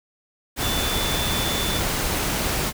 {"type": "tone in noise", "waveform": "sine", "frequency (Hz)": 3500, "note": "A7", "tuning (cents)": -10, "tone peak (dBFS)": -28, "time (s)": [0.6, 1.82], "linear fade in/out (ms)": 50, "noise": "pink", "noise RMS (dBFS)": -24, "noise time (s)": [0.56, 2.73], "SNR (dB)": -7, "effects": []}